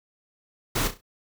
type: noise with echo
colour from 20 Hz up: pink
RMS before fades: -25 dBFS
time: 0.75-0.88 s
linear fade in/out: 10 ms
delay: 33 ms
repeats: 4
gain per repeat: -9 dB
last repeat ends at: 1.012 s
effects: none